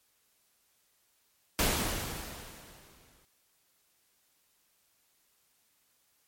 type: noise with exponential decay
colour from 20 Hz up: pink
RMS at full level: -26 dBFS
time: 1.59-3.25 s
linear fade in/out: 0 ms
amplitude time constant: 360 ms
effects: white hiss -71 dBFS RMS until 6.27 s + MP3 64 kbps